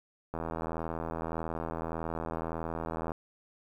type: click train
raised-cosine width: 1 ms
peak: -21 dBFS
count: 228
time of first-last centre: 0.34-3.118 s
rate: 81.7 Hz
effects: 10-bit